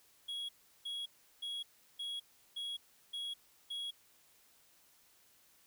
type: tone bursts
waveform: triangle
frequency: 3322 Hz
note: G#7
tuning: in tune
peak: -37 dBFS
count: 7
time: 0.28-3.91 s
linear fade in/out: 10 ms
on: 210 ms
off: 360 ms
effects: white hiss -67 dBFS RMS until 5.66 s